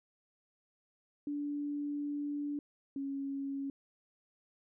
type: tone pair in turn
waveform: sine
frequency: 290.3 / 275.9 Hz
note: D4 / C#4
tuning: -20 / -8 cents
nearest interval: minor second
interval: 88 cents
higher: first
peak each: -34 / -35 dBFS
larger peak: first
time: 1.27-2.59 / 2.96-3.7 s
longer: first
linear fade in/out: 2 ms
effects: none